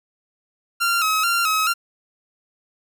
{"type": "tone with vibrato", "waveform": "sawtooth", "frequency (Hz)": 1329, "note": "E6", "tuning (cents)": 14, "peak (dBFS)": -14, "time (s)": [0.8, 1.74], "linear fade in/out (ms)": 20, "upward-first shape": "square", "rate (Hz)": 2.3, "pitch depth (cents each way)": 68, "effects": []}